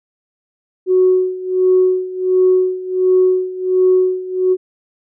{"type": "tone with tremolo", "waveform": "sine", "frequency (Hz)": 370, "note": "F#4", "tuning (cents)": 0, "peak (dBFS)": -7, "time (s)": [0.86, 4.57], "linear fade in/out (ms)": 50, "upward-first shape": "sine", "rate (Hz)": 1.4, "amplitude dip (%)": 85, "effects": ["tanh soft clip ceiling -3 dBFS"]}